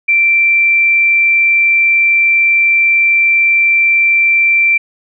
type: tone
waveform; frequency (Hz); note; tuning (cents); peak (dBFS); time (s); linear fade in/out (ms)
sine; 2349; D7; 0; -7; 0.08-4.78; 10
effects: none